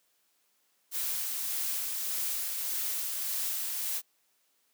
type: noise with tremolo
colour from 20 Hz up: blue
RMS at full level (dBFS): -32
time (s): 0.91-4.02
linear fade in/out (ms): 50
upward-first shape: sine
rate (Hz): 1.7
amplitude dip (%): 25
effects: white hiss -72 dBFS RMS until 4.73 s + high-pass 200 Hz 12 dB/octave